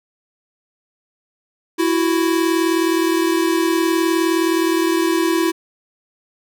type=tone pair together; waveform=square; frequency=330.6 / 370 Hz; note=E4 / F#4; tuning=+5 / 0 cents; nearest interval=major second; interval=195 cents; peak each=-17 / -21 dBFS; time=1.78-5.52 s; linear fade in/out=20 ms; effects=none